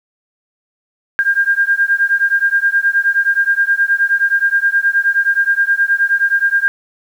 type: beating tone pair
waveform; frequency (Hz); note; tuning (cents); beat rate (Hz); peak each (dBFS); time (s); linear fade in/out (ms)
sine; 1600 / 1609.5; G6 / G6; +35 / +45; 9.5; -14 / -14; 1.19-6.68; 0
effects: 7-bit